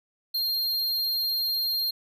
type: tone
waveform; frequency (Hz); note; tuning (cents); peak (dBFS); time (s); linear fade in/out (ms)
square; 4204; C8; +7; -25; 0.34-1.91; 10
effects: none